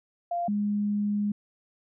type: tone pair in turn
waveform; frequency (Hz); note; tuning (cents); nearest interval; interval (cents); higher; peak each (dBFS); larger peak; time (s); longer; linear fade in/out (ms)
sine; 694 / 206.3; F5 / G#3; -11 / -11; octave + major sixth; 2100; first; -26 / -24; second; 0.31-0.48 / 0.48-1.32; second; 5
effects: none